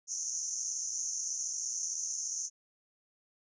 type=band-pass noise; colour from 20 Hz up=white; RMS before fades=-36 dBFS; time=0.07-2.5 s; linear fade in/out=50 ms; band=5900 to 6700 Hz; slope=96 dB/octave; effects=resampled to 16000 Hz